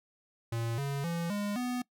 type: tone with pitch steps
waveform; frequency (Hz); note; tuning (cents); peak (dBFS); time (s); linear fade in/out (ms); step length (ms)
square; 115.6 / 139.88 / 169.25 / 204.8 / 247.8; A#2 / C#3 / E3 / G#3 / B3; -14 / +16 / +46 / -24 / +6; -32; 0.52-1.82; 5; 260
effects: noise-tail reverb RT60 0.1 s tail -21 dB re dry